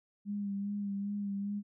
sine tone with vibrato, 201.6 Hz, G3, 49 cents sharp, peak -33 dBFS, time 0.25-1.63 s, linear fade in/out 50 ms, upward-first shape sine, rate 2.5 Hz, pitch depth 29 cents each way, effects none

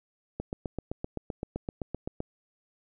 click train, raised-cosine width 2 ms, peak -19 dBFS, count 15, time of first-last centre 0.4-2.204 s, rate 7.76 Hz, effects none

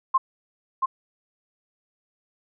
sine tone with echo, 1058 Hz, C6, 19 cents sharp, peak -15 dBFS, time 0.14-0.18 s, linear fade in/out 10 ms, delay 680 ms, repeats 1, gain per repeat -4 dB, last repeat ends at 0.86 s, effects none

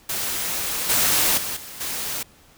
white noise with level steps, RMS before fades -26 / -19 / -28 / -38 / -28 dBFS, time 0.09-2.23 s, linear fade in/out 5 ms, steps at 0.89 / 1.37 / 1.56 / 1.8 s, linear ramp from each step 10 ms, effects pink hiss -53 dBFS RMS until 2.57 s

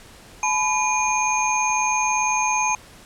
sine tone cluster, 859 / 997 / 2442 / 6400 Hz, A5 / B5 / D#7 / G8, -42 / +16 / -33 / +35 cents, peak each -24 dBFS, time 0.43-2.75 s, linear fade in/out 2 ms, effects pink hiss -46 dBFS RMS until 3.05 s + low-pass 11000 Hz 12 dB/octave

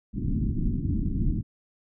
pink low-pass noise, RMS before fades -26 dBFS, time 0.13-1.43 s, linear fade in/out 50 ms, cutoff 300 Hz, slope 48 dB/octave, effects none

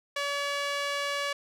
sawtooth tone with band-pass filter, 569 Hz, C#5, 45 cents sharp, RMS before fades -31 dBFS, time 0.16-1.33 s, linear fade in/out 5 ms, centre 2500 Hz, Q 0.66, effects none

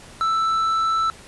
sine tone with tanh clipping, 1322 Hz, E6, 5 cents sharp, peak -19 dBFS, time 0.21-1.1 s, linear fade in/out 0 ms, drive 6 dB, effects pink hiss -44 dBFS RMS until 1.27 s + resampled to 24000 Hz

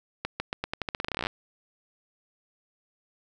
accelerating click train, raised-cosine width 0.3 ms, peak -13 dBFS, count 21, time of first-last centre 0.25-1.269 s, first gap 150 ms, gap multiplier 0.86, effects none

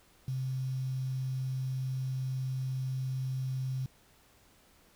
sine tone with quantisation, 130.81 Hz, C3, in tune, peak -31 dBFS, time 0.28-3.86 s, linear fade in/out 2 ms, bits 9, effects pink hiss -63 dBFS RMS until 4.95 s

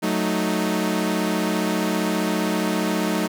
sawtooth chord, D# diminished, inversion first, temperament equal, 185 / 220 / 311.1 Hz, F#3 / A3 / D#4, 0 / 0 / 0 cents, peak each -21 dBFS, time 0.02-3.28 s, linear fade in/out 20 ms, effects none

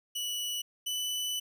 sawtooth tone pair in turn, 2949 / 2985 Hz, F#7 / F#7, -6 / +15 cents, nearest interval unison, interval 21 cents, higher second, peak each -29 / -28 dBFS, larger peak second, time 0.15-0.62 / 0.86-1.4 s, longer second, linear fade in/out 10 ms, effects none

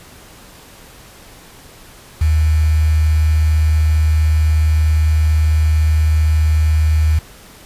sine tone with quantisation, 77.78 Hz, D#2, in tune, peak -10 dBFS, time 2.21-7.19 s, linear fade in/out 5 ms, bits 5, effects pink hiss -41 dBFS RMS until 7.65 s + resampled to 32000 Hz

